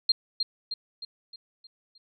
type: tone with echo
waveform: sine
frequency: 4198 Hz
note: C8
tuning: 5 cents sharp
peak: -17 dBFS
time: 0.09-0.12 s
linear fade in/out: 5 ms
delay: 310 ms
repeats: 6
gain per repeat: -6 dB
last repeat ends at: 1.98 s
effects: none